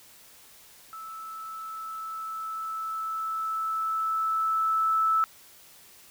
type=tone with level ramp; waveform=sine; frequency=1312 Hz; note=E6; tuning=9 cents flat; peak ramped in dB=-38 to -20 dBFS; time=0.93-5.24 s; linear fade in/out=0 ms; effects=white hiss -53 dBFS RMS until 6.1 s